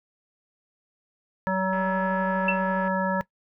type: harmonic tone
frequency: 188.8 Hz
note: F#3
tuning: 35 cents sharp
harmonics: 1 / 3 / 5 / 7 / 9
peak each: -27 / -28 / -27 / -34 / -30 dBFS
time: 1.47-3.21 s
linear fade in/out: 0 ms
type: click train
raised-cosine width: 0.5 ms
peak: -27 dBFS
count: 232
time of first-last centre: 1.73-2.879 s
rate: 201 Hz
type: tone with exponential decay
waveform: sine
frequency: 2676 Hz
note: E7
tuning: 25 cents sharp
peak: -18 dBFS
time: 2.48-2.62 s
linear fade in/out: 5 ms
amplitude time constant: 29 ms
effects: noise-tail reverb RT60 0.1 s tail -19 dB re dry